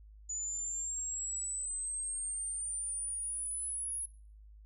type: exponential sweep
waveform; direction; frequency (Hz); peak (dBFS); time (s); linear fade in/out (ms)
sine; up; 6940 to 10548; -35; 0.29-4.06; 10
effects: noise-tail reverb RT60 0.5 s tail -24 dB re dry + added 52 Hz sine -52 dBFS peak until 4.65 s